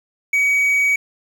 triangle tone with quantisation, 2263 Hz, C#7, 35 cents sharp, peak -12 dBFS, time 0.33-0.96 s, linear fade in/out 5 ms, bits 7, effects none

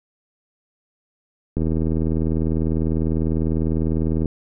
click train, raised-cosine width 3 ms, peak -10 dBFS, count 216, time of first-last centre 1.57-4.258 s, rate 80 Hz, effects none

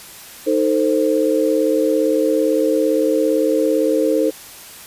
sine chord, A diminished, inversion second, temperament equal with one note detuned, 311.1 / 445.6 / 523.3 Hz, Eb4 / A4 / C5, 0 / +22 / 0 cents, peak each -18 dBFS, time 0.46-4.31 s, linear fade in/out 20 ms, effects white hiss -38 dBFS RMS until 4.86 s + resampled to 32000 Hz

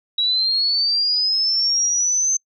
sine linear sweep, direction up, 3858 to 6272 Hz, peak -16 dBFS, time 0.18-2.37 s, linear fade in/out 5 ms, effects noise-tail reverb RT60 0.1 s tail -26 dB re dry

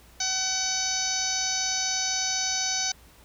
harmonic tone, 756 Hz, F#5, 37 cents sharp, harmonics 1 / 2 / 3 / 4 / 5 / 6 / 7 / 8 / 9, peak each -36 / -37 / -37 / -40 / -35 / -32 / -34 / -28 / -40 dBFS, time 0.2-2.92 s, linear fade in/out 5 ms, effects added 60 Hz sine -55 dBFS peak until 3.24 s + pink hiss -55 dBFS RMS until 3.24 s

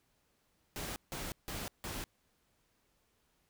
pink noise bursts, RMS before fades -41 dBFS, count 4, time 0.76-2.04 s, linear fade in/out 0 ms, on 200 ms, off 160 ms, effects pink hiss -75 dBFS RMS until 3.49 s

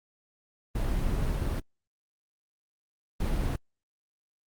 brown noise bursts at uneven times, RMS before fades -28 dBFS, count 2, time 0.75-1.6 / 3.2-3.56 s, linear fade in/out 5 ms, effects Opus 24 kbps

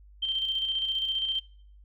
sine tone with tremolo, 3136 Hz, G7, in tune, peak -25 dBFS, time 0.22-1.4 s, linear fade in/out 10 ms, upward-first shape square, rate 15 Hz, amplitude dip 40%, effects noise-tail reverb RT60 0.6 s tail -23 dB re dry + added 50 Hz sine -50 dBFS peak until 1.84 s

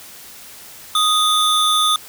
square tone pair together, 1244.5 / 3520 Hz, D#6 / A7, 0 / 0 cents, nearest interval octave + tritone, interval 1800 cents, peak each -17 dBFS, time 0.95-1.96 s, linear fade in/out 2 ms, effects white hiss -39 dBFS RMS until 2.08 s

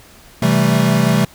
square chord, A minor seventh, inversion first, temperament equal with one note detuned, 130.81 / 164.81 / 193.97 / 220 Hz, C3 / E3 / G3 / A3, 0 / 0 / -18 / 0 cents, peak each -18 dBFS, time 0.42-1.25 s, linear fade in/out 5 ms, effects pink hiss -44 dBFS RMS until 1.34 s

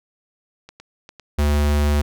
clicks, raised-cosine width 0.2 ms, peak -23 dBFS, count 4, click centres 0.69 / 0.8 / 1.091 / 1.197 s
square tone, 73.42 Hz, D2, in tune, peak -16 dBFS, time 1.38-2.02 s, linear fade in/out 10 ms
effects none

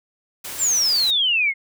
white noise, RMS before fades -32 dBFS, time 0.44-1.11 s, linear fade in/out 10 ms
sine exponential sweep, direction down, 7680 to 2093 Hz, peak -16 dBFS, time 0.58-1.54 s, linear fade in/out 50 ms
effects none

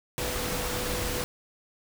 sine tone in noise, 493.9 Hz, B4, in tune, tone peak -36 dBFS, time 0.18-1.24 s, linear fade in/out 0 ms, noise pink, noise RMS -31 dBFS, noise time 0.18-1.24 s, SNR -8 dB, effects none

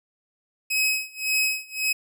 sawtooth tone with tremolo, 2548 Hz, D#7, 41 cents sharp, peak -16 dBFS, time 0.7-1.93 s, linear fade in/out 10 ms, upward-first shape sine, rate 1.8 Hz, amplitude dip 95%, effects none

